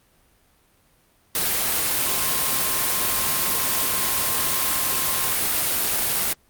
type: tone in noise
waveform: sine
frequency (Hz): 1061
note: C6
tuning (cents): +24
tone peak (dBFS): -33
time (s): 2.06-5.33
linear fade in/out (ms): 2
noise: white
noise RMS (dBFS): -22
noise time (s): 1.35-6.33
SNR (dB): -14
effects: pink hiss -60 dBFS RMS until 6.49 s + Opus 32 kbps